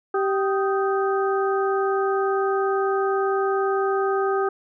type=harmonic tone with a mistuned harmonic; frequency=389.5 Hz; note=G4; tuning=11 cents flat; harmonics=1 / 2 / 3 / 4; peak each=-21 / -27 / -27 / -33 dBFS; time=0.14-4.49 s; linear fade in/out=5 ms; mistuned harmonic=3; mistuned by=+110 cents; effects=none